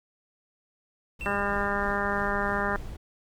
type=noise with tremolo; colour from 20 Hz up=brown; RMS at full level=-37 dBFS; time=1.19-2.97 s; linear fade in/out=10 ms; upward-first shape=sine; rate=3.2 Hz; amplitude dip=25%
type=tone with exponential decay; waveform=triangle; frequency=2695 Hz; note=E7; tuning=38 cents sharp; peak=-32 dBFS; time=1.21-1.95 s; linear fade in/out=0 ms; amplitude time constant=160 ms
type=harmonic tone; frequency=201.5 Hz; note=G3; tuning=48 cents sharp; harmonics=1 / 2 / 3 / 4 / 5 / 6 / 7 / 8 / 9; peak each=-34 / -34 / -34 / -34 / -34 / -34 / -34 / -34 / -34 dBFS; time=1.26-2.76 s; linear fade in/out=0 ms
effects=none